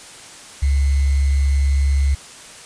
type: tone with sample-and-hold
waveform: sine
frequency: 69.3 Hz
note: C#2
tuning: in tune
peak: -13 dBFS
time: 0.62-2.15 s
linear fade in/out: 10 ms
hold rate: 2100 Hz
effects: white hiss -39 dBFS RMS until 2.65 s + resampled to 22050 Hz